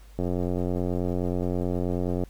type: click train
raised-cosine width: 2 ms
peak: -15 dBFS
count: 184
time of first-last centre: 0.19-2.237 s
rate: 89.4 Hz
effects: added 50 Hz sine -46 dBFS peak until 2.29 s + pink hiss -58 dBFS RMS until 2.29 s